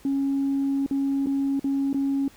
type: tone with dropouts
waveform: sine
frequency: 275.3 Hz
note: C#4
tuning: 12 cents flat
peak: -20 dBFS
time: 0.05-2.28 s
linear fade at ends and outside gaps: 2 ms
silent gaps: 0.863-0.91 / 1.261-1.269 / 1.595-1.643 / 1.93-1.944 s
effects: tanh soft clip ceiling -18 dBFS + pink hiss -53 dBFS RMS until 2.36 s